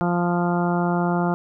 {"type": "harmonic tone", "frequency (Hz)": 174.61, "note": "F3", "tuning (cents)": 0, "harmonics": [1, 2, 3, 4, 5, 6, 7, 8], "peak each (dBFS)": [-21, -26, -32, -27, -29, -35, -33, -33], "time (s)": [0.01, 1.34], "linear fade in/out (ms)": 0, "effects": []}